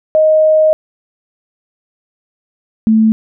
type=tone pair in turn; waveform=sine; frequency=624 / 220.2 Hz; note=D#5 / A3; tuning=+5 / +2 cents; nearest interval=octave + tritone; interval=1803 cents; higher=first; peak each=-6 dBFS; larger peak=neither; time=0.15-0.73 / 2.87-3.12 s; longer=first; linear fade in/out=0 ms; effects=none